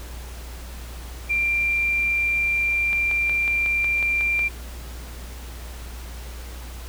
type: tone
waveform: sine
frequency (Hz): 2372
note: D7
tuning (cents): +17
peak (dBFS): -19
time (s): 1.29-4.49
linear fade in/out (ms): 20
type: click train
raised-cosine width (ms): 0.3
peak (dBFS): -17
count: 9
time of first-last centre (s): 2.93-4.393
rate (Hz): 5.47
effects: added 60 Hz sine -34 dBFS peak until 6.88 s + pink hiss -42 dBFS RMS until 6.88 s